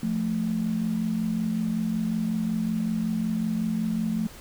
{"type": "tone pair together", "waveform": "sine", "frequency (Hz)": [174.61, 220], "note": ["F3", "A3"], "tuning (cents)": [0, 0], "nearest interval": "major third", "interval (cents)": 400, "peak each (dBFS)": [-29, -25], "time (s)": [0.03, 4.27], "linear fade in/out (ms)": 2, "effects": ["pink hiss -46 dBFS RMS until 4.4 s"]}